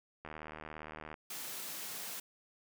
click train, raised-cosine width 0.5 ms, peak -30 dBFS, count 70, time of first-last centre 0.25-1.141 s, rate 77.4 Hz
white high-pass noise, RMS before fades -43 dBFS, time 1.3-2.2 s, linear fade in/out 5 ms, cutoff 130 Hz, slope 48 dB/octave
effects none

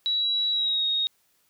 sine tone with pitch glide, 3901 to 3744 Hz, B7 to A#7, -22 to +7 cents, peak -22 dBFS, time 0.06-1.07 s, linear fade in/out 0 ms, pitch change -71 cents, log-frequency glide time 0.51-0.85 s, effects white hiss -67 dBFS RMS until 1.49 s

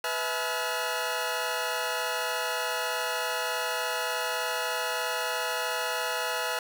20% pulse tone cluster, 497.1 / 649 / 854 / 1428 Hz, B4 / E5 / G#5 / F6, +11 / -27 / +48 / +38 cents, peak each -29 dBFS, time 0.04-6.59 s, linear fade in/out 2 ms, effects none

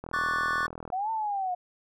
click train, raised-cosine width 1 ms, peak -24 dBFS, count 36, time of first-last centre 0.04-0.902 s, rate 40.6 Hz
triangle chord, D major seventh, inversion third, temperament equal, 1108.7 / 1174.7 / 1480 / 1760 Hz, C#6 / D6 / F#6 / A6, 0 / 0 / 0 / 0 cents, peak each -29 / -30 / -28 / -31 dBFS, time 0.13-0.67 s, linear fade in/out 10 ms
sine linear two-way sweep, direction up then down, 709 to 906 to 709 Hz, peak -27 dBFS, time 0.92-1.55 s, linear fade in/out 10 ms, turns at 1.11 s
effects none

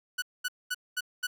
sawtooth tone bursts, 1480 Hz, F#6, in tune, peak -25 dBFS, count 5, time 0.18-1.27 s, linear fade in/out 10 ms, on 42 ms, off 220 ms, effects none

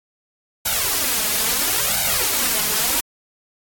white noise with flanger, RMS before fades -20 dBFS, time 0.65-3.01 s, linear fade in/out 10 ms, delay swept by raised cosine 1.3 to 4.8 ms, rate 0.74 Hz, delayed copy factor +0.9, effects AAC 64 kbps

